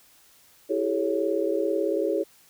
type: chord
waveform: sine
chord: A dominant seventh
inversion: second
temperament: equal with one note detuned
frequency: 329.6 / 392 / 430.2 / 554.4 Hz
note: E4 / G4 / A4 / C#5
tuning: 0 / 0 / -39 / 0 cents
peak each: -28 dBFS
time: 0.69-2.24 s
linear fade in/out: 20 ms
effects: white hiss -57 dBFS RMS until 2.49 s